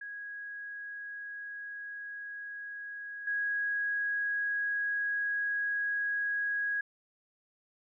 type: tone with level steps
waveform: sine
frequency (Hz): 1654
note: G#6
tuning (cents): -8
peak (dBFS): -39 / -29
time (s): 0.01-6.81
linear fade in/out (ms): 5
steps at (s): 3.27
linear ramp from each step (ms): 5
effects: none